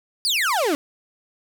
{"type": "exponential sweep", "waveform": "35% pulse", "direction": "down", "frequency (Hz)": [5010, 272.5], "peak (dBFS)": -17, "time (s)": [0.25, 0.75], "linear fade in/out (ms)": 0, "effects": []}